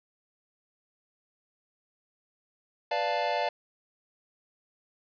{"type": "chord", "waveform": "square", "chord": "B half-diminished seventh", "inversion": "none", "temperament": "equal", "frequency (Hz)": [493.9, 587.3, 698.5, 880], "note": ["B4", "D5", "F5", "A5"], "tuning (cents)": [0, 0, 0, 0], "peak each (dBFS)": [-37, -32, -32, -32], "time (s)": [2.91, 3.49], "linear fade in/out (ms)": 5, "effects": ["resampled to 11025 Hz", "10-bit"]}